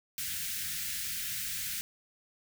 white band-stop noise, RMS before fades -36 dBFS, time 0.18-1.81 s, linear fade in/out 0 ms, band 210 to 1500 Hz, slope 48 dB/octave, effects none

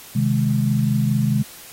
sine chord, Ab major, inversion first, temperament equal with one note detuned, 130.81 / 155.56 / 208.4 Hz, C3 / Eb3 / Ab3, 0 / 0 / +6 cents, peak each -19 / -23 / -20 dBFS, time 0.15-1.43 s, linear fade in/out 10 ms, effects white hiss -41 dBFS RMS until 1.72 s + AAC 48 kbps

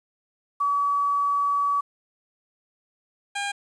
sine / 15% pulse tone pair in turn, 1140 / 806.1 Hz, C#6 / G5, +48 / +48 cents, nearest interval tritone, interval 600 cents, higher first, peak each -20 dBFS, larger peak neither, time 0.6-1.81 / 3.35-3.52 s, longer first, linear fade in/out 10 ms, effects resampled to 24000 Hz + 9-bit

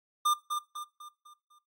square tone with echo, 1200 Hz, D6, 37 cents sharp, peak -24 dBFS, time 0.25-0.34 s, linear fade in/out 10 ms, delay 250 ms, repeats 5, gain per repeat -7 dB, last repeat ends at 1.59 s, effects noise-tail reverb RT60 0.3 s tail -19 dB re dry + AAC 48 kbps

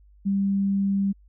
sine tone, 197.3 Hz, G3, 11 cents sharp, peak -20 dBFS, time 0.25-1.13 s, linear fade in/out 20 ms, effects added 50 Hz sine -51 dBFS peak until 1.28 s

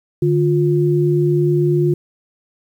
sine tone pair together, 148.5 / 353.2 Hz, D3 / F4, +20 / +20 cents, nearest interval octave + minor third, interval 1500 cents, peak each -15 dBFS, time 0.22-1.94 s, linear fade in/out 5 ms, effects 8-bit

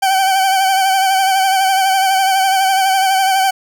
40% pulse tone with vibrato, 768 Hz, G5, 36 cents flat, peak -10 dBFS, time 0.02-3.51 s, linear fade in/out 10 ms, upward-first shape sine, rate 12 Hz, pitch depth 40 cents each way, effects none

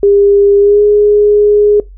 sine tone with pitch glide, 402.9 to 415.2 Hz, G4 to G#4, +48 to 0 cents, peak -4 dBFS, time 0.03-1.8 s, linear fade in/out 2 ms, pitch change +52 cents, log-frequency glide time 0.59-0.82 s, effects noise-tail reverb RT60 0.2 s tail -22 dB re dry + added 46 Hz sine -30 dBFS peak until 1.97 s

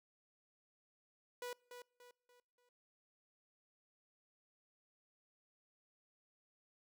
sawtooth tone with echo, 490 Hz, B4, 14 cents flat, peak -39 dBFS, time 1.42-1.53 s, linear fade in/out 2 ms, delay 290 ms, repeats 4, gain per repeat -8 dB, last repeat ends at 2.69 s, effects noise-tail reverb RT60 0.7 s tail -25 dB re dry

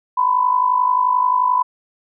sine tone with amplitude modulation, 1000 Hz, B5, 21 cents sharp, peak -10 dBFS, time 0.17-1.63 s, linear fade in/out 10 ms, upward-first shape sine, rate 51.4 Hz, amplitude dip 70%, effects none

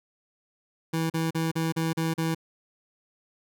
25% pulse tone bursts, 162.7 Hz, E3, 22 cents flat, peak -21 dBFS, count 7, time 0.93-2.348 s, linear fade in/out 10 ms, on 170 ms, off 38 ms, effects none

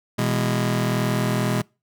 sawtooth chord, E major, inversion second, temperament just, 123.61 / 164.81 / 206 Hz, B2 / E3 / G#3, +2 / 0 / -14 cents, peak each -19 / -23 / -21 dBFS, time 0.18-1.62 s, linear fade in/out 10 ms, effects noise-tail reverb RT60 0.3 s tail -26 dB re dry

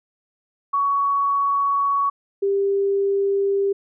sine tone pair in turn, 1121 / 396.3 Hz, C#6 / G4, +19 / +19 cents, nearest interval octave + tritone, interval 1800 cents, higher first, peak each -17 dBFS, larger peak neither, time 0.73-2.1 / 2.42-3.73 s, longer first, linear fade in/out 10 ms, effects none

